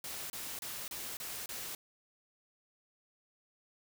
white noise bursts, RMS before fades -42 dBFS, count 6, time 0.04-1.75 s, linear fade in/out 2 ms, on 260 ms, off 30 ms, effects none

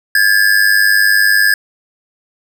square ring-modulated tone, 1670 Hz, G#6, 9 cents sharp, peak -6 dBFS, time 0.15-1.54 s, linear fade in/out 2 ms, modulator 50 Hz, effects 8-bit

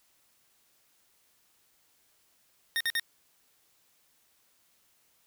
25% pulse tone bursts, 1841 Hz, A#6, 22 cents flat, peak -23 dBFS, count 3, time 2.76-2.997 s, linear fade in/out 0 ms, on 45 ms, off 51 ms, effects white hiss -68 dBFS RMS until 5.26 s

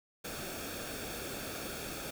pink noise with comb filter, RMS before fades -41 dBFS, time 0.24-2.11 s, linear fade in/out 10 ms, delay 1 ms, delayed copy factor -0.6, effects none

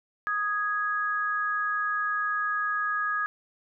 sine tone pair together, 1245.6 / 1661.2 Hz, D#6 / G#6, +2 / 0 cents, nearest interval perfect fourth, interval 498 cents, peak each -28 dBFS, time 0.27-3.26 s, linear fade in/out 0 ms, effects none

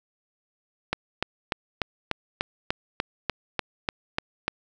click train, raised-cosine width 0.3 ms, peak -8 dBFS, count 13, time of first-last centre 0.93-4.48 s, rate 3.38 Hz, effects none

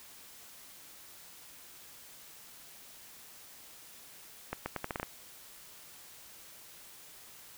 accelerating click train, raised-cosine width 0.5 ms, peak -19 dBFS, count 8, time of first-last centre 4.53-5.03 s, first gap 130 ms, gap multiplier 0.79, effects white hiss -53 dBFS RMS until 7.57 s

